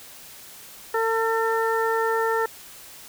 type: harmonic tone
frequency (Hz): 450.8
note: A4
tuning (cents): +42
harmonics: 1 / 2 / 3 / 4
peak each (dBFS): -23 / -26 / -28 / -29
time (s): 0.94-2.46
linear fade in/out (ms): 5
effects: white hiss -44 dBFS RMS until 3.08 s